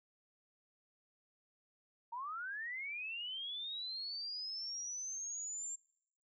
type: linear sweep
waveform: sine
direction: up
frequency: 907 to 7410 Hz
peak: -40 dBFS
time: 2.12-5.76 s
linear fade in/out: 10 ms
effects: noise-tail reverb RT60 0.8 s tail -26 dB re dry